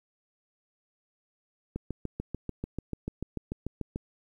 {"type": "click train", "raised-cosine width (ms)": 3, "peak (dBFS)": -20, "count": 16, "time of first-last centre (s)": [1.76, 3.959], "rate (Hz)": 6.82, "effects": ["10-bit"]}